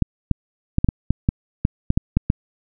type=clicks; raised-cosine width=5 ms; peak=-3 dBFS; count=12; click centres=0.023 / 0.313 / 0.784 / 0.845 / 0.888 / 1.106 / 1.289 / 1.651 / 1.904 / 1.975 / 2.17 / 2.301 s; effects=none